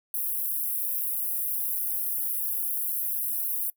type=high-pass noise; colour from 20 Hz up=pink; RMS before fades=-29 dBFS; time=0.14-3.7 s; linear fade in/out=2 ms; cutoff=11000 Hz; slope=48 dB/octave; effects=noise-tail reverb RT60 0.1 s tail -23 dB re dry